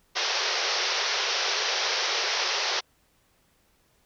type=band-pass noise; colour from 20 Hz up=white; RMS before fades=-27 dBFS; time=0.15-2.81 s; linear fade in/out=20 ms; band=370 to 5900 Hz; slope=96 dB/octave; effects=pink hiss -66 dBFS RMS until 4.05 s